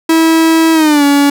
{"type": "tone with pitch glide", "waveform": "45% pulse", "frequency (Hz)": [324.7, 284.3], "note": ["E4", "C#4"], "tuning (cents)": [-26, 44], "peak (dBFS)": -6, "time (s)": [0.09, 1.3], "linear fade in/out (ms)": 5, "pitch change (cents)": -230, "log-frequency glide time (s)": [0.73, 1.04], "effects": []}